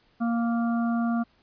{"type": "harmonic tone", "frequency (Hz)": 233.1, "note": "A#3", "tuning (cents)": 0, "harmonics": [1, 3, 5, 6], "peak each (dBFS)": [-23, -33, -37, -39], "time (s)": [0.2, 1.24], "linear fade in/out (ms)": 20, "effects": ["pink hiss -64 dBFS RMS until 1.42 s", "resampled to 11025 Hz"]}